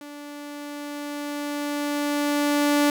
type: tone with level ramp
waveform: sawtooth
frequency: 291 Hz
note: D4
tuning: 16 cents flat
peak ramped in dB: -34 to -13 dBFS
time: 0.01-2.9 s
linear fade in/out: 2 ms
effects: none